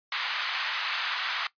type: band-pass noise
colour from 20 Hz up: pink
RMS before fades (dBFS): -31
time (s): 0.12-1.47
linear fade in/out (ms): 2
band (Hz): 1100 to 4400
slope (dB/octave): 24
effects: noise-tail reverb RT60 0.1 s tail -18 dB re dry + resampled to 11025 Hz